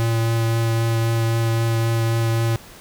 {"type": "tone with vibrato", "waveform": "square", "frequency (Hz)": 114.4, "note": "A#2", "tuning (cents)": -32, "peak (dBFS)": -18, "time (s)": [0, 2.56], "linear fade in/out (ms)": 0, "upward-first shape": "triangle", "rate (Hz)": 3.8, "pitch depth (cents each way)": 11, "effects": ["pink hiss -43 dBFS RMS until 2.8 s"]}